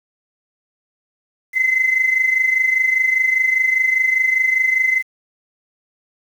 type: tone pair together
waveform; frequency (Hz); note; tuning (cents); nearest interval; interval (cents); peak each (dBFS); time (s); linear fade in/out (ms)
sine; 2030 / 2055; B6 / C7; +47 / -32; unison; 21; -19 / -14; 1.53-5.03; 50
effects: tanh soft clip ceiling -7 dBFS + 7-bit